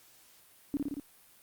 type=tone with echo; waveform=sine; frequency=285.3 Hz; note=C#4; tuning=50 cents sharp; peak=-27 dBFS; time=0.74-0.77 s; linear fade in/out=0 ms; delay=57 ms; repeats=4; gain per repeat=-2 dB; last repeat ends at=0.998 s; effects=white hiss -60 dBFS RMS until 1.42 s + Opus 48 kbps